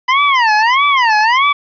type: tone with vibrato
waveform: 25% pulse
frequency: 987.8 Hz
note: B5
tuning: in tune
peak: -5 dBFS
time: 0.08-1.53 s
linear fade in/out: 10 ms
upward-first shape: sine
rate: 1.6 Hz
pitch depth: 270 cents each way
effects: resampled to 11025 Hz + 7-bit